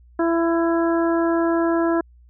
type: harmonic tone with a mistuned harmonic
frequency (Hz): 334.3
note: E4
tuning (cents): +24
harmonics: 1 / 2 / 3 / 4 / 5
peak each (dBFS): -18 / -24 / -28 / -30 / -32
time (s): 0.19-2.01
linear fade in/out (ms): 5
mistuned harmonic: 5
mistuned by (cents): -17
effects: added 60 Hz sine -47 dBFS peak until 2.29 s